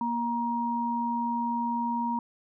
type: tone pair together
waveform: sine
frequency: 236 / 944 Hz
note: A#3 / A#5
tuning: +22 / +22 cents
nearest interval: 2 octaves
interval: 2400 cents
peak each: -30 / -28 dBFS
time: 0.01-2.19 s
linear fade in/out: 2 ms
effects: none